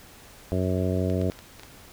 harmonic tone, 92.5 Hz, F#2, in tune, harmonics 1 / 2 / 3 / 4 / 5 / 6 / 7, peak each -26 / -29 / -31 / -32 / -33 / -34 / -34 dBFS, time 0.52-1.3 s, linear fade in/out 0 ms
clicks, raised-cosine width 0.2 ms, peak -25 dBFS, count 6, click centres 1.1 / 1.215 / 1.32 / 1.39 / 1.596 / 1.634 s
effects pink hiss -49 dBFS RMS until 1.92 s

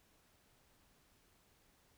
silence, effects pink hiss -71 dBFS RMS until 1.97 s

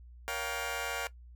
15% pulse chord, G half-diminished seventh, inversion first, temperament just, 470.4 / 564.5 / 705.6 / 784 Hz, Bb4 / Db5 / F5 / G5, +16 / +31 / +18 / 0 cents, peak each -34 dBFS, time 0.28-1.07 s, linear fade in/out 0 ms, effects noise-tail reverb RT60 0.1 s tail -17 dB re dry + added 60 Hz sine -49 dBFS peak until 1.35 s

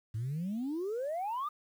sine exponential sweep, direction up, 103.83 to 1244.5 Hz, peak -31 dBFS, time 0.14-1.49 s, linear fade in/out 10 ms, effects tanh soft clip ceiling -30 dBFS + 10-bit

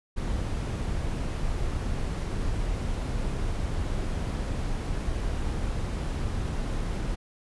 brown noise, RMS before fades -29 dBFS, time 0.16-7.16 s, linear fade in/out 20 ms, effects resampled to 24000 Hz

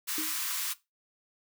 white high-pass noise, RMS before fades -33 dBFS, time 0.07-0.74 s, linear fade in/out 20 ms, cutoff 970 Hz, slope 48 dB/octave
sine tone with exponential decay, 311.1 Hz, D#4, in tune, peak -31 dBFS, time 0.18-0.39 s, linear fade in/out 2 ms, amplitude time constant 45 ms
effects noise-tail reverb RT60 0.2 s tail -17 dB re dry

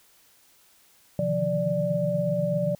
sine tone cluster, 129.6 / 150.5 / 158.6 / 175.3 / 587 Hz, C3 / D3 / D#3 / F3 / D5, -16 / +43 / +33 / +7 / -1 cents, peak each -33 / -33 / -34 / -28 / -25 dBFS, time 1.19-2.75 s, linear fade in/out 2 ms, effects white hiss -59 dBFS RMS until 2.79 s

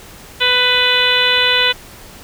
harmonic tone, 497.4 Hz, B4, 12 cents sharp, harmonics 1 / 2 / 3 / 4 / 5 / 6 / 7 / 8, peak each -22 / -23 / -19 / -20 / -19 / -17 / -17 / -22 dBFS, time 0.4-1.73 s, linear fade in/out 20 ms, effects pink hiss -38 dBFS RMS until 2.23 s

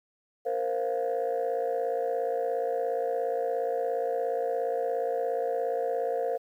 sine chord, Bb suspended second, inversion none, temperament equal, 466.2 / 523.3 / 698.5 Hz, Bb4 / C5 / F5, 0 / 0 / 0 cents, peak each -29 / -29 / -31 dBFS, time 0.45-6.38 s, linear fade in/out 20 ms, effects tanh soft clip ceiling -21 dBFS + 10-bit

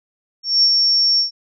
sine tone with ADSR envelope, 5480 Hz, F8, 34 cents flat, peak -9 dBFS, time 0.43-1.31 s, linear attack 200 ms, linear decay 59 ms, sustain -3 dB, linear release 120 ms, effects none

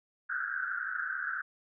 pink band-pass noise, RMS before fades -35 dBFS, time 0.29-1.42 s, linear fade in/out 10 ms, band 1400 to 1600 Hz, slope 96 dB/octave, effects none

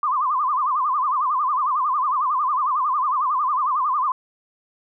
sine tone with vibrato, 1108.7 Hz, C#6, in tune, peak -18 dBFS, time 0.03-4.12 s, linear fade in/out 2 ms, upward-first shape sine, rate 11 Hz, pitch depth 180 cents each way, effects none

